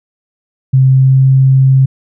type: tone with pitch glide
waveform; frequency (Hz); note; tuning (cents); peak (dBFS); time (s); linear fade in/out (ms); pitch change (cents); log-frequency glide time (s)
sine; 131.9 to 133.2; C3 to C3; +14 to +31; -4; 0.73-1.86; 10; +17; 0.88-1.27
effects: none